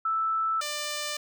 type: tone pair in turn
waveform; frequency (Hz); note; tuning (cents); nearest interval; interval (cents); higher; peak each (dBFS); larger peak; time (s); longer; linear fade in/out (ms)
sine / 5% pulse; 1318.5 / 594.5; E6 / D5; 0 / +21; octave + major second; 1379; first; -24 / -19; second; 0.05-0.61 / 0.61-1.17; neither; 5
effects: none